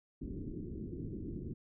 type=low-pass noise; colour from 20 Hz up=white; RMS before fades=-42 dBFS; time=0.21-1.54 s; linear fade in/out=10 ms; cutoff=360 Hz; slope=48 dB/octave; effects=none